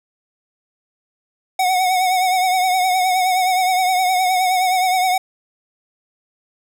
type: tone with vibrato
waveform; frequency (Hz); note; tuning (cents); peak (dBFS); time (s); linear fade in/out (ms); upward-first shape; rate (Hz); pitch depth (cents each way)
square; 740; F#5; 0; -15; 1.59-5.18; 5; triangle; 9.6; 55
effects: none